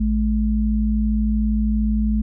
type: tone pair together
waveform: sine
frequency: 56.42 / 213.7 Hz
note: A1 / G#3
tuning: +44 / +50 cents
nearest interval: octave + major seventh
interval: 2306 cents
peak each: -19 dBFS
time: 0-2.22 s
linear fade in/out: 10 ms
effects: none